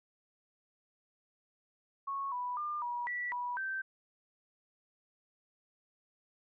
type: tone with pitch steps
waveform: sine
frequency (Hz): 1102 / 986 / 1200 / 964 / 1954 / 976 / 1556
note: C#6 / B5 / D6 / B5 / B6 / B5 / G6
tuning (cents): -11 / -3 / +37 / -42 / -19 / -21 / -13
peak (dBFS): -34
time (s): 2.07-3.82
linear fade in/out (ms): 10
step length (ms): 250
effects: none